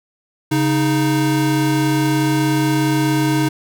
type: tone pair together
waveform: square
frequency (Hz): 138.59 / 311.1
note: C#3 / D#4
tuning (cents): 0 / 0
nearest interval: octave + major second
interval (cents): 1400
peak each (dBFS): -19 / -17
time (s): 0.51-3.49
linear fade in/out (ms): 10
effects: none